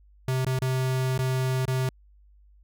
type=tone with dropouts; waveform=square; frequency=130 Hz; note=C3; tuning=11 cents flat; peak=-24 dBFS; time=0.28-1.89 s; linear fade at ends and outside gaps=2 ms; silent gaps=0.448-0.465 / 0.589-0.619 / 1.178-1.19 / 1.654-1.679 s; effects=added 50 Hz sine -53 dBFS peak until 2.63 s